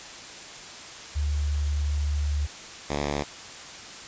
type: tone pair in turn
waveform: sine / 5% pulse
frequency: 73.42 / 72.37 Hz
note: D2 / D2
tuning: 0 / -25 cents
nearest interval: unison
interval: 25 cents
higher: first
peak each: -23 / -15 dBFS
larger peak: second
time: 1.15-2.47 / 2.89-3.24 s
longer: first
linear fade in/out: 20 ms
effects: white hiss -41 dBFS RMS until 4.07 s + resampled to 16000 Hz